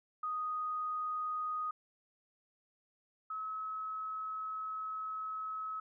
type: tone pair in turn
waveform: sine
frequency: 1244.5 / 1286.2 Hz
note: D#6 / E6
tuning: 0 / -43 cents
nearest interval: minor second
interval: 57 cents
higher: second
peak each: -34 / -37 dBFS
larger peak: first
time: 0.23-1.71 / 3.3-5.8 s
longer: second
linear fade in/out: 5 ms
effects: none